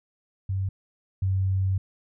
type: tone pair in turn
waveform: sine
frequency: 96 / 95.28 Hz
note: G2 / G2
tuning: -36 / -49 cents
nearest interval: unison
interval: 13 cents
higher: first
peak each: -24 / -21 dBFS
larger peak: second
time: 0.49-0.69 / 1.22-1.78 s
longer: second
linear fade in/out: 5 ms
effects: none